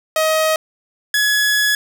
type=tone pair in turn; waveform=sawtooth; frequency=631 / 1690.9 Hz; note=D#5 / G#6; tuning=+24 / +31 cents; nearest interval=octave + perfect fourth; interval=1707 cents; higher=second; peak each=-10 dBFS; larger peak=neither; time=0.16-0.56 / 1.14-1.75 s; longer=second; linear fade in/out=2 ms; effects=none